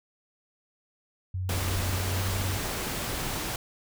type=tone with pitch glide; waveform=sine; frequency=92.5 to 94.28 Hz; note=F#2 to F#2; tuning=0 to +33 cents; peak=-28 dBFS; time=1.34-2.57 s; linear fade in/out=5 ms; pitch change=+33 cents; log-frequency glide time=2.04-2.27 s
type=noise; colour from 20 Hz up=pink; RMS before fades=-32 dBFS; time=1.49-3.56 s; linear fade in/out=2 ms
effects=none